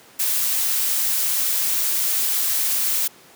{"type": "noise", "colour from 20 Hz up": "blue", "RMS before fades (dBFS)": -21, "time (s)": [0.19, 3.08], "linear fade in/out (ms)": 10, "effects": ["pink hiss -48 dBFS RMS until 3.35 s", "high-pass 200 Hz 12 dB/octave"]}